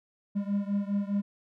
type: beating tone pair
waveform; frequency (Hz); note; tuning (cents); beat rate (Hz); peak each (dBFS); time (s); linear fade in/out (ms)
triangle; 199.8 / 204.7; G3 / G#3; +33 / -25; 4.9; -27 / -29; 0.35-1.22; 20
effects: none